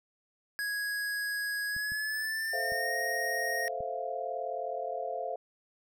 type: tone with pitch glide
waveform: square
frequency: 1661.2 to 1864.6 Hz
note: G#6 to A#6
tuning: 0 to 0 cents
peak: -32 dBFS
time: 0.59-3.68 s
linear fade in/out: 0 ms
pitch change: +200 cents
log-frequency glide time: 1.67-2.95 s
type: clicks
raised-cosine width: 5 ms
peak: -35 dBFS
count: 4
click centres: 1.765 / 1.92 / 2.721 / 3.806 s
type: chord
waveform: sine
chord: F major seventh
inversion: first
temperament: equal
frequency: 440 / 523.3 / 659.3 / 698.5 Hz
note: A4 / C5 / E5 / F5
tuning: 0 / 0 / 0 / 0 cents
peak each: -41 / -38 / -39 / -36 dBFS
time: 2.53-5.36 s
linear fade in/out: 5 ms
effects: none